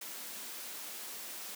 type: high-pass noise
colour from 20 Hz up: white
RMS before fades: -44 dBFS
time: 0.01-1.55 s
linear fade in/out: 5 ms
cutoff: 180 Hz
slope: 96 dB/octave
effects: none